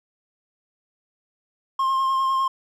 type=tone with vibrato; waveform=triangle; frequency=1065 Hz; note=C6; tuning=30 cents sharp; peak=-17 dBFS; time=1.79-2.48 s; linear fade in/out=5 ms; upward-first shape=sine; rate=9.9 Hz; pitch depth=19 cents each way; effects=none